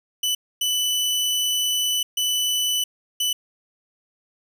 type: tone bursts at uneven times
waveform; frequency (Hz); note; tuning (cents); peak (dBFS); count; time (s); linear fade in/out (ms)
sawtooth; 2985; F#7; +15; -17; 4; 0.23-0.35 / 0.61-2.03 / 2.17-2.84 / 3.2-3.33; 5
effects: none